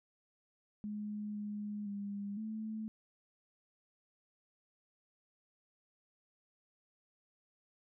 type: tone with pitch steps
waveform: sine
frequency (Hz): 209.4 / 207.9 / 201.8 / 218.2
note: G#3 / G#3 / G#3 / A3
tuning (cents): +15 / +2 / -49 / -14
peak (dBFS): -38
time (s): 0.84-2.88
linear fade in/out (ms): 0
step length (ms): 510
effects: none